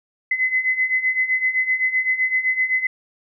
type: beating tone pair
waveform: sine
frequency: 2028 / 2035.8 Hz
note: B6 / C7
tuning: +45 / -48 cents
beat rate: 7.8 Hz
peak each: -23 / -19 dBFS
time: 0.31-2.87 s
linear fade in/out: 5 ms
effects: none